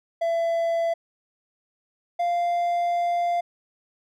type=tone pair in turn; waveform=triangle; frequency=670 / 695.6 Hz; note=E5 / F5; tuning=+28 / -7 cents; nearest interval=minor second; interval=65 cents; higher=second; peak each=-19 dBFS; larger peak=neither; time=0.21-0.94 / 2.19-3.41 s; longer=second; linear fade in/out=10 ms; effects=none